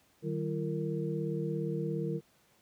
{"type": "tone cluster", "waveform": "sine", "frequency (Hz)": [154.3, 191.5, 339.1, 460.1], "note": ["D#3", "G3", "E4", "A#4"], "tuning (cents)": [-14, -40, 49, -23], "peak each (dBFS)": [-34, -38, -38, -37], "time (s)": [0.22, 2.21], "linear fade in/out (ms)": 50, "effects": ["pink hiss -67 dBFS RMS until 2.61 s", "high-pass 80 Hz 12 dB/octave"]}